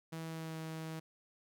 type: tone with pitch glide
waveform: sawtooth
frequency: 162.4 to 160.07 Hz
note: E3 to D#3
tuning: -26 to +49 cents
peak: -37 dBFS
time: 0.12-1 s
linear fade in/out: 10 ms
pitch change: -25 cents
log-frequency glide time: 0.28-0.58 s
effects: none